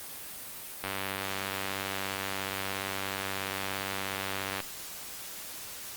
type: click train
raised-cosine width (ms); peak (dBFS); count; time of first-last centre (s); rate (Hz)
0.3; -16; 366; 0.84-4.603; 97
effects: white hiss -42 dBFS RMS until 5.96 s + Opus 32 kbps